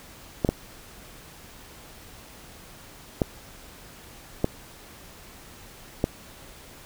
clicks, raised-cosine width 2 ms, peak -7 dBFS, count 5, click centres 0.448 / 0.49 / 3.218 / 4.444 / 6.041 s, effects pink hiss -47 dBFS RMS until 6.85 s

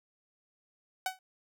sawtooth tone with exponential decay, 751 Hz, F#5, 26 cents sharp, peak -23 dBFS, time 1.06-1.19 s, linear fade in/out 2 ms, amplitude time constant 28 ms, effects none

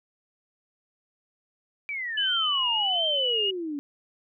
sine exponential sweep, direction down, 2349 to 278.2 Hz, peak -29 dBFS, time 1.89-3.79 s, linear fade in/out 0 ms
sine tone with vibrato, 2977 Hz, F#7, 10 cents sharp, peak -23 dBFS, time 2.17-3.51 s, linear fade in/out 10 ms, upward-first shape triangle, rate 1.4 Hz, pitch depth 94 cents each way
effects none

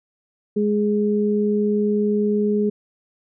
sine tone pair together, 208.4 / 416.8 Hz, G#3 / G#4, +6 / +6 cents, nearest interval octave, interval 1200 cents, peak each -19 / -20 dBFS, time 0.56-2.7 s, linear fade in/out 10 ms, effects none

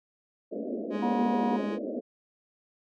pink band-pass noise, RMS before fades -34 dBFS, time 0.51-2.01 s, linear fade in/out 20 ms, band 210 to 640 Hz, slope 96 dB/octave
30% pulse tone, 207.7 Hz, G#3, in tune, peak -28 dBFS, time 0.9-1.79 s, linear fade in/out 50 ms
harmonic tone, 240 Hz, B3, 49 cents flat, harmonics 1 / 3 / 4, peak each -27 / -32 / -33 dBFS, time 1.02-1.57 s, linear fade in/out 10 ms
effects low-pass 3000 Hz 12 dB/octave

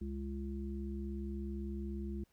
harmonic tone, 68.6 Hz, C#2, 17 cents flat, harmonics 1 / 3 / 5, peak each -40 / -42 / -46 dBFS, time 0.01-2.24 s, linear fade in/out 5 ms, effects pink hiss -75 dBFS RMS until 2.32 s

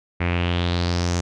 sawtooth tone with low-pass filter sweep, 87.3 Hz, F2, in tune, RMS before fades -22 dBFS, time 0.2-1.21 s, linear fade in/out 10 ms, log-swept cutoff 2200 to 6700 Hz, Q 3.8, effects none

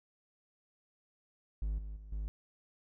triangle tone with level steps, 51.91 Hz, G#1, in tune, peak -30 / -38 / -45 / -33 dBFS, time 1.62-2.28 s, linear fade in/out 0 ms, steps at 1.78 / 1.96 / 2.12 s, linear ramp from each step 5 ms, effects none

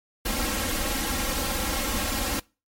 pink noise with comb filter, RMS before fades -27 dBFS, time 0.25-2.4 s, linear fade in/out 10 ms, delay 3.7 ms, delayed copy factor +0.9, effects noise-tail reverb RT60 0.3 s tail -24 dB re dry + MP3 64 kbps

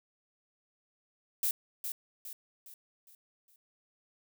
violet noise with echo, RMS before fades -30 dBFS, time 1.43-1.51 s, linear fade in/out 2 ms, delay 410 ms, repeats 5, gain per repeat -7 dB, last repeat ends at 3.56 s, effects none

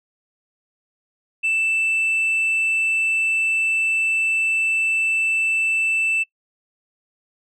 sine tone, 2650 Hz, E7, 9 cents sharp, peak -15 dBFS, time 1.43-6.24 s, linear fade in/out 20 ms, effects noise-tail reverb RT60 0.1 s tail -23 dB re dry + tanh soft clip ceiling -16 dBFS

